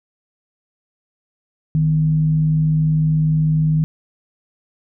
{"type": "tone with frequency modulation", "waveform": "sine", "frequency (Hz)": 155.56, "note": "D#3", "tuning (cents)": 0, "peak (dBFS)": -13, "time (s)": [1.75, 3.84], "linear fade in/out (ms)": 0, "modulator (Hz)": 96, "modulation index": 0.23, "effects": []}